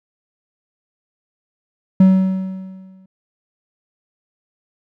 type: tone with exponential decay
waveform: triangle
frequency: 188.9 Hz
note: F#3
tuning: 36 cents sharp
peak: -3 dBFS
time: 2-3.06 s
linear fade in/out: 5 ms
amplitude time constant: 230 ms
effects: none